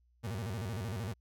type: tone with vibrato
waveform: 35% pulse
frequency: 104.2 Hz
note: G#2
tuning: 6 cents sharp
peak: -34 dBFS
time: 0.23-1.14 s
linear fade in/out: 20 ms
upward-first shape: square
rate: 13 Hz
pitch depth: 200 cents each way
effects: added 60 Hz sine -66 dBFS peak until 1.2 s

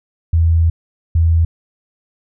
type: tone bursts at uneven times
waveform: sine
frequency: 82.5 Hz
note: E2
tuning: 2 cents sharp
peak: -9 dBFS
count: 2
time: 0.33-0.7 / 1.15-1.45 s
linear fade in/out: 5 ms
effects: none

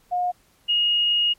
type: tone pair in turn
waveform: sine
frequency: 717 / 2868 Hz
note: F5 / F7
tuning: +45 / +45 cents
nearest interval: 2 octaves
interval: 2400 cents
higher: second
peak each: -20 / -17 dBFS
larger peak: second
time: 0.11-0.32 / 0.68-1.34 s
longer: second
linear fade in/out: 20 ms
effects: pink hiss -60 dBFS RMS until 1.38 s + MP3 64 kbps

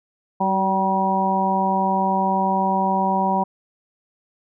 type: harmonic tone with a mistuned harmonic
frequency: 192.1 Hz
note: G3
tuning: 35 cents flat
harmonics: 1 / 2 / 3 / 4 / 5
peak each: -23 / -30 / -28 / -22 / -21 dBFS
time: 0.4-3.44 s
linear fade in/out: 10 ms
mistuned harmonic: 2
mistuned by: -31 cents
effects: none

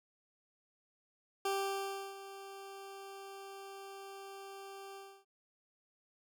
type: tone with ADSR envelope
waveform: 20% pulse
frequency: 392 Hz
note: G4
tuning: in tune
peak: -27 dBFS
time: 1.45-5.25 s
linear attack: 4 ms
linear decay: 690 ms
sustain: -15 dB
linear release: 290 ms
effects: none

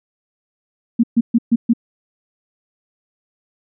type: tone bursts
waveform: sine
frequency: 233.1 Hz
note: A#3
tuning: in tune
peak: -9 dBFS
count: 5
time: 0.99-1.735 s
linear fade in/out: 10 ms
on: 45 ms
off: 130 ms
effects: none

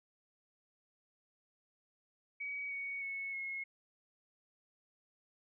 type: tone with pitch steps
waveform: sine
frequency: 2265 / 2233 / 2201 / 2169 Hz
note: C#7 / C#7 / C#7 / C#7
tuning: +37 / +12 / -13 / -38 cents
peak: -38 dBFS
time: 2.4-3.64 s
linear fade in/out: 10 ms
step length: 310 ms
effects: none

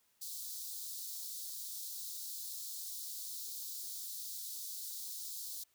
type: high-pass noise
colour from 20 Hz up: white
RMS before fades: -44 dBFS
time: 0.21-5.64 s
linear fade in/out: 10 ms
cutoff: 3800 Hz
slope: 48 dB/octave
effects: white hiss -74 dBFS RMS until 5.74 s

